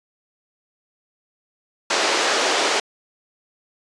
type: band-pass noise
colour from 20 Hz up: pink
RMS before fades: -20 dBFS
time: 1.9-2.8 s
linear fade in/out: 5 ms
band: 370 to 6800 Hz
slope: 24 dB/octave
effects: resampled to 24000 Hz